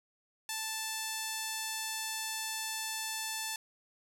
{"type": "tone", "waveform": "5% pulse", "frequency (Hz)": 880, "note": "A5", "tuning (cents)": 0, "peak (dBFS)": -23, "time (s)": [0.49, 3.56], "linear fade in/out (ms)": 2, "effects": []}